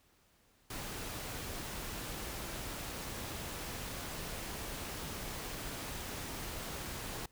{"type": "noise", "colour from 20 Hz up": "pink", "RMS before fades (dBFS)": -42, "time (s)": [0.7, 7.26], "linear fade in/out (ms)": 5, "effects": ["pink hiss -69 dBFS RMS until 7.31 s"]}